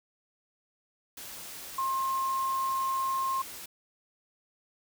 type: tone in noise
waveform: sine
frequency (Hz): 1064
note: C6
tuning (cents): +29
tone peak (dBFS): -27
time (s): 1.78-3.42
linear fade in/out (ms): 5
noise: white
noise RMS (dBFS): -43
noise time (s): 1.17-3.66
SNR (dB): +13
effects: none